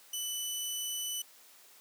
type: tone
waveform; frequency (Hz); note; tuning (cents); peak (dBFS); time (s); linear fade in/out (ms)
15% pulse; 2986; F#7; +15; -27; 0.13-1.22; 5
effects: white hiss -58 dBFS RMS until 1.8 s + high-pass 300 Hz 12 dB/octave